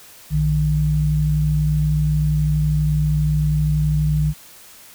sine tone pair together, 60.4 / 152.08 Hz, B1 / D#3, -38 / -39 cents, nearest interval octave + major third, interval 1599 cents, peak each -21 / -16 dBFS, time 0.3-4.34 s, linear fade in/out 50 ms, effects white hiss -44 dBFS RMS until 4.94 s

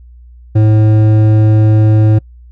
sine tone with hard clipping, 108.1 Hz, A2, 30 cents flat, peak -7 dBFS, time 0.55-2.19 s, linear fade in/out 10 ms, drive 10 dB, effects noise-tail reverb RT60 0.1 s tail -26 dB re dry + added 60 Hz sine -34 dBFS peak until 2.51 s

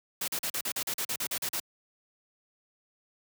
white noise bursts, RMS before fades -32 dBFS, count 13, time 0.21-1.6 s, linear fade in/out 5 ms, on 70 ms, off 40 ms, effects high-pass 100 Hz 12 dB/octave

